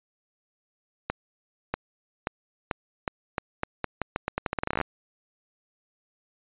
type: accelerating click train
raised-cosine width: 0.5 ms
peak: -11 dBFS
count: 24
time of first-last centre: 1.1-4.813 s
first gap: 640 ms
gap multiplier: 0.83
effects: resampled to 8000 Hz